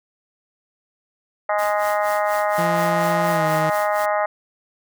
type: harmonic tone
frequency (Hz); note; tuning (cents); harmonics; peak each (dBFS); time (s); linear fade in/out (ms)
207.7; G#3; 0; 3 / 4 / 5 / 6 / 7 / 8 / 9 / 10; -21 / -23 / -29 / -26 / -33 / -38 / -30 / -37; 1.49-4.26; 5
type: noise with tremolo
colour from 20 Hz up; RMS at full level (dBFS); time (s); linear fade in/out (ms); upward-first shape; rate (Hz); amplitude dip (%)
white; -35; 1.58-4.06; 10; sine; 4.2; 90
type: tone with pitch glide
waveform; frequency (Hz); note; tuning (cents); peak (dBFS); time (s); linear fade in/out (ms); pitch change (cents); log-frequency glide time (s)
sawtooth; 170.5 to 158.17; F3 to D#3; -41 to +29; -19; 2.58-3.7; 5; -130; 3.31-3.45
effects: none